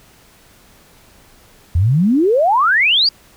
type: exponential sweep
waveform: sine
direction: up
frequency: 79.2 to 4892 Hz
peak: -10 dBFS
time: 1.75-3.09 s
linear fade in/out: 5 ms
effects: pink hiss -48 dBFS RMS until 3.36 s